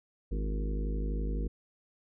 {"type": "harmonic tone with a mistuned harmonic", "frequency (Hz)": 51.91, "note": "G#1", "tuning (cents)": 0, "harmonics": [1, 3, 4, 5, 6, 7, 8, 9], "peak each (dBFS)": [-30, -41, -44, -43, -49, -46, -50, -46], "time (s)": [0.31, 1.48], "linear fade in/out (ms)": 10, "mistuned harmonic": 6, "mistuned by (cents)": 79, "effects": []}